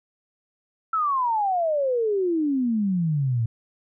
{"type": "exponential sweep", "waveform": "sine", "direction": "down", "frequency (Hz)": [1340, 110], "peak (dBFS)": -20, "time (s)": [0.93, 3.46], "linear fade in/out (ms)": 5, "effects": []}